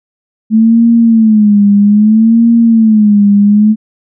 sine tone with vibrato, 217 Hz, A3, 24 cents flat, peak -3 dBFS, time 0.5-3.76 s, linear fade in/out 50 ms, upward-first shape sine, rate 0.62 Hz, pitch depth 120 cents each way, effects none

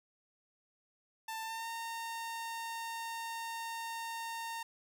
sawtooth tone with pitch glide, 890 to 916.6 Hz, A5 to A#5, +20 to -29 cents, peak -35 dBFS, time 1.28-4.63 s, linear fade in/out 5 ms, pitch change +51 cents, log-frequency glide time 1.42-1.68 s, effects none

